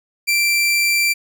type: tone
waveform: sawtooth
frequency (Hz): 2351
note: D7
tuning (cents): +1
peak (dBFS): -11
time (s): 0.27-1.14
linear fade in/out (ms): 20
effects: none